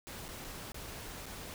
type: noise with dropouts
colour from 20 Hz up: pink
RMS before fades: -45 dBFS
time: 0.07-1.54 s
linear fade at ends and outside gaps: 0 ms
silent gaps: 0.282-0.288 / 0.443-0.447 / 0.719-0.744 / 1.258-1.264 s
effects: none